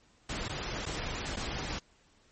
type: noise with dropouts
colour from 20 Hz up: pink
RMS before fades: -36 dBFS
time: 0.29-1.79 s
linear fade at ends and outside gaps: 5 ms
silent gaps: 0.484-0.493 / 0.855-0.862 / 1.36-1.368 s
effects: pink hiss -65 dBFS RMS until 2.31 s + MP3 32 kbps